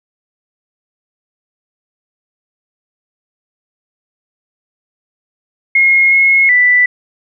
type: tone with pitch steps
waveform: sine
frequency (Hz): 2153 / 2169 / 1980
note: C7 / C#7 / B6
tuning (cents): +49 / -38 / +4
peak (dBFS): -6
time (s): 5.75-6.86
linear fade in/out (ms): 5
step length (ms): 370
effects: none